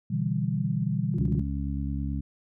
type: chord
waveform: sine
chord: E minor seventh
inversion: second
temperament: equal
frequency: 123.47 / 146.83 / 164.81 / 196 Hz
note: B2 / D3 / E3 / G3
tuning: 0 / 0 / 0 / 0 cents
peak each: -30 dBFS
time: 0.1-1.42 s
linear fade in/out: 10 ms
type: tone bursts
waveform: sine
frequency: 349.8 Hz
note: F4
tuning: 3 cents sharp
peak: -37 dBFS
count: 4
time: 1.14-1.394 s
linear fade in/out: 0 ms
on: 44 ms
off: 26 ms
type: harmonic tone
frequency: 69.3 Hz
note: C#2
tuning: in tune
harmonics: 1 / 2 / 3 / 4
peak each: -30 / -33 / -35 / -36 dBFS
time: 1.18-2.21 s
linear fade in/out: 10 ms
effects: none